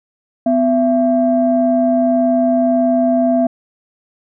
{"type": "tone pair together", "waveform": "sine", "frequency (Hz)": [251.7, 670], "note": ["B3", "E5"], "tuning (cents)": [33, 28], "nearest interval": "octave + perfect fourth", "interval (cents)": 1695, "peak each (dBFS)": -13, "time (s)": [0.46, 3.47], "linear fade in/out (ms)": 5, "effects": ["tanh soft clip ceiling -3 dBFS"]}